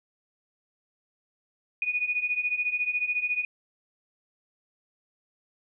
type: beating tone pair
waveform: sine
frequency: 2458 / 2472 Hz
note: D#7 / D#7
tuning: -22 / -12 cents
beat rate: 14 Hz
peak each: -30 / -27 dBFS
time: 1.82-3.45 s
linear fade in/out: 2 ms
effects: none